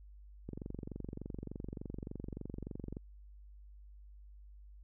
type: click train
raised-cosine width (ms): 3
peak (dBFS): -29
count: 59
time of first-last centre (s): 0.49-2.969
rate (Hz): 23.4
effects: added 50 Hz sine -52 dBFS peak until 4.83 s